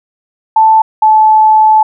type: tone pair in turn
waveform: sine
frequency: 880 / 867.4 Hz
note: A5 / A5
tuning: 0 / -25 cents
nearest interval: unison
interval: 25 cents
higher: first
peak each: -3 dBFS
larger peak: neither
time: 0.56-0.82 / 1.02-1.83 s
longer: second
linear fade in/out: 5 ms
effects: none